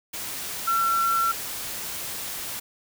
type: tone in noise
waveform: sine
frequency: 1353 Hz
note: E6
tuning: 45 cents sharp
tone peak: -20 dBFS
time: 0.67-1.32 s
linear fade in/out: 10 ms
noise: white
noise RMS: -33 dBFS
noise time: 0.13-2.6 s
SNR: +10 dB
effects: none